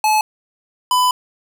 square tone pair in turn, 860 / 999.8 Hz, A5 / B5, -40 / +21 cents, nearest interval minor third, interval 261 cents, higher second, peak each -13 dBFS, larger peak neither, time 0.04-0.21 / 0.91-1.11 s, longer second, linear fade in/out 2 ms, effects none

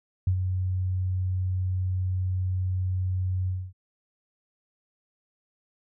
sine tone with ADSR envelope, 92.5 Hz, F#2, in tune, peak -18 dBFS, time 0.27-3.73 s, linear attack 4 ms, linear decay 80 ms, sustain -6 dB, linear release 250 ms, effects none

